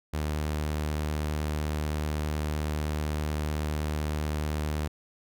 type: tone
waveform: sawtooth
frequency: 75.8 Hz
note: D#2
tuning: 45 cents flat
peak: -24 dBFS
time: 0.13-4.88 s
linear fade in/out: 10 ms
effects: none